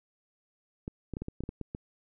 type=clicks; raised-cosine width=3 ms; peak=-23 dBFS; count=10; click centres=0.879 / 1.137 / 1.169 / 1.22 / 1.284 / 1.406 / 1.437 / 1.491 / 1.613 / 1.749 s; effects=none